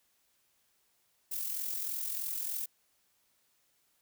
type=noise with amplitude modulation; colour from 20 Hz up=violet; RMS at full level=-34 dBFS; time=1.31-2.66 s; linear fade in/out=10 ms; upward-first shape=sine; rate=43.2 Hz; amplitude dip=50%; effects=white hiss -73 dBFS RMS until 4.01 s